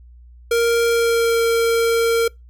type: tone with pitch glide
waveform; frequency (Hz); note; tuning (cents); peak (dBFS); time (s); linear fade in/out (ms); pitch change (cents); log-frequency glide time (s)
square; 466.2 to 460.8; A#4 to A#4; 0 to -20; -15; 0.51-2.28; 5; -20; 0.87-1.42
effects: noise-tail reverb RT60 0.2 s tail -25 dB re dry + added 60 Hz sine -41 dBFS peak until 2.49 s